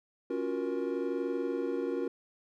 triangle chord, Gb major seventh, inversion second, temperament equal with one note detuned, 277.2 / 349.2 / 370 / 473.2 Hz, Db4 / F4 / Gb4 / Bb4, 0 / 0 / 0 / +26 cents, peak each -34 / -34 / -35 / -33 dBFS, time 0.3-2.08 s, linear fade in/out 5 ms, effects none

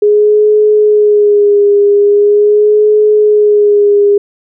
sine tone with vibrato, 415.3 Hz, G#4, in tune, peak -4 dBFS, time 0.02-4.18 s, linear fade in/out 5 ms, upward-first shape sine, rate 0.42 Hz, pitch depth 36 cents each way, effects none

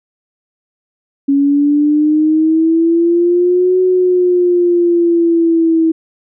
sine exponential two-way sweep, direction up then down, 277.2 to 370 to 322.8 Hz, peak -8 dBFS, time 1.28-5.92 s, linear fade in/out 10 ms, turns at 3.8 s, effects none

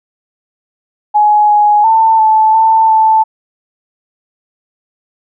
sine tone with pitch steps, 840 / 835 / 892 / 873 / 889 / 879 Hz, G#5 / G#5 / A5 / A5 / A5 / A5, +19 / +9 / +23 / -14 / +18 / -2 cents, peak -5 dBFS, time 1.14-3.24 s, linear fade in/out 20 ms, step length 350 ms, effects none

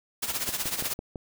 white noise with tremolo, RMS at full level -28 dBFS, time 0.22-0.94 s, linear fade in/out 10 ms, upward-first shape sine, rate 16 Hz, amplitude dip 70%
click train, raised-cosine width 2 ms, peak -22 dBFS, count 5, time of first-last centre 0.49-1.158 s, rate 5.99 Hz
effects none

